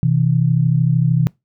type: tone pair together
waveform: sine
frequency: 127.63 / 160.8 Hz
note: C3 / E3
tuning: -43 / -43 cents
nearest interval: major third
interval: 400 cents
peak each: -15 dBFS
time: 0.03-1.27 s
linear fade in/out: 0 ms
effects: noise-tail reverb RT60 0.2 s tail -24 dB re dry

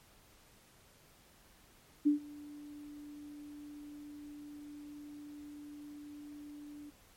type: tone with ADSR envelope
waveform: sine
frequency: 293.7 Hz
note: D4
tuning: in tune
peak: -22 dBFS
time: 2.05-6.91 s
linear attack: 20 ms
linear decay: 120 ms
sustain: -24 dB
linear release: 22 ms
effects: pink hiss -63 dBFS RMS until 7.16 s + MP3 64 kbps

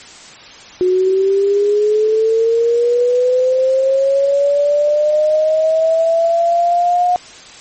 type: linear sweep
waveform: sine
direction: up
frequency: 362.5 to 720 Hz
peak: -10 dBFS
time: 0.81-7.16 s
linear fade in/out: 0 ms
effects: white hiss -37 dBFS RMS until 7.6 s + MP3 32 kbps

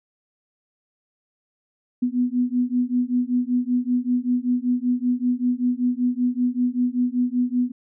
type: beating tone pair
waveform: sine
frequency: 244.8 / 250 Hz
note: B3 / B3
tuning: -15 / +21 cents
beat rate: 5.2 Hz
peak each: -22 dBFS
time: 2.02-7.72 s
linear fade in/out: 10 ms
effects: none

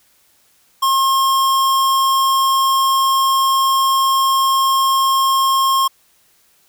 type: tone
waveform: square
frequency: 1073 Hz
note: C6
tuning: 43 cents sharp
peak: -13 dBFS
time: 0.82-5.88 s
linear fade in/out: 10 ms
effects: white hiss -56 dBFS RMS until 6.68 s

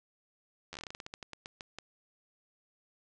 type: slowing click train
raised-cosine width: 0.2 ms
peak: -25 dBFS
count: 18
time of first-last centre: 0.73-1.786 s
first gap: 11 ms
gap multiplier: 1.19
effects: resampled to 22050 Hz

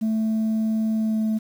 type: tone with pitch glide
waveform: sine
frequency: 220 to 218.4 Hz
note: A3 to A3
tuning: 0 to -13 cents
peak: -17 dBFS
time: 0.01-1.39 s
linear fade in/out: 20 ms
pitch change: -13 cents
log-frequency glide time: 0.94-1.21 s
effects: tanh soft clip ceiling -19 dBFS + 8-bit

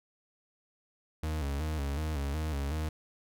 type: tone with vibrato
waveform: 40% pulse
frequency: 73.9 Hz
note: D2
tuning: 11 cents sharp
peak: -30 dBFS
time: 1.23-2.89 s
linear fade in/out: 5 ms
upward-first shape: square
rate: 2.7 Hz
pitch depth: 92 cents each way
effects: none

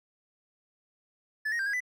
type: tone with pitch steps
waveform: triangle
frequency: 1735 / 1871 / 1582 / 1643 / 1994 Hz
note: A6 / A#6 / G6 / G#6 / B6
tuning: -25 / +6 / +15 / -19 / +16 cents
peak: -26 dBFS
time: 1.45-1.805 s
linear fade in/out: 10 ms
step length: 71 ms
effects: none

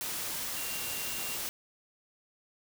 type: tone in noise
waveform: sine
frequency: 2770 Hz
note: F7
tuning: 15 cents flat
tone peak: -43 dBFS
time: 0.57-1.36 s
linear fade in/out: 0 ms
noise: white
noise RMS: -36 dBFS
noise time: 0.01-1.49 s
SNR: -10 dB
effects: none

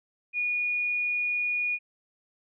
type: tone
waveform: sine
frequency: 2449 Hz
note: D#7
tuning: 28 cents flat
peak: -25 dBFS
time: 0.33-1.79 s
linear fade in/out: 50 ms
effects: none

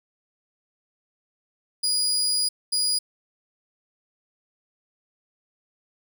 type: tone bursts at uneven times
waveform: 30% pulse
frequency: 4900 Hz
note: D#8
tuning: 27 cents flat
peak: -18 dBFS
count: 2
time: 1.83-2.49 / 2.72-2.99 s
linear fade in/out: 10 ms
effects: none

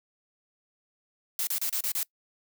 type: noise bursts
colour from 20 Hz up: blue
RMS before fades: -29 dBFS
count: 6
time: 1.39-2.031 s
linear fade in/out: 2 ms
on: 81 ms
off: 31 ms
effects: noise-tail reverb RT60 0.1 s tail -24 dB re dry

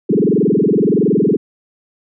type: tone with frequency modulation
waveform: sine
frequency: 308.5 Hz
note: D#4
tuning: 15 cents flat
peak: -10 dBFS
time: 0.09-1.37 s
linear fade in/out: 10 ms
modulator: 21.5 Hz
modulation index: 6.5
effects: none

